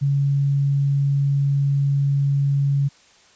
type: tone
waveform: sine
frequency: 140.1 Hz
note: C#3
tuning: 19 cents sharp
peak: -16 dBFS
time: 0.01-2.89 s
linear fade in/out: 20 ms
effects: white hiss -53 dBFS RMS until 3.35 s + resampled to 16000 Hz